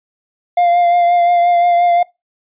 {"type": "tone with vibrato", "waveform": "triangle", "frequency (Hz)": 698.5, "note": "F5", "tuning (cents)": 0, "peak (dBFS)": -7, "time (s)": [0.57, 2.03], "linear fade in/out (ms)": 5, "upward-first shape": "triangle", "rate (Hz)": 5.7, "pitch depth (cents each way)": 25, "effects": ["noise-tail reverb RT60 0.2 s tail -22 dB re dry", "resampled to 8000 Hz"]}